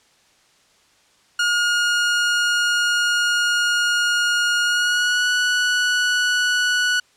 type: tone with pitch glide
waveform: sawtooth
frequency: 1430 to 1474.5 Hz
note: F6 to F#6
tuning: +41 to -6 cents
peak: -13 dBFS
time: 1.39-7 s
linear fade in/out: 5 ms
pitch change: +53 cents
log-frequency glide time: 4.63-5.3 s
effects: white hiss -57 dBFS RMS until 7.16 s + low-pass 7000 Hz 12 dB/octave